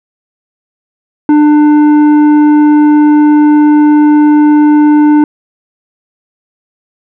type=tone with tanh clipping; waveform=triangle; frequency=298.6 Hz; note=D4; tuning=29 cents sharp; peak=-4 dBFS; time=1.29-5.24 s; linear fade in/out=2 ms; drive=13 dB; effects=none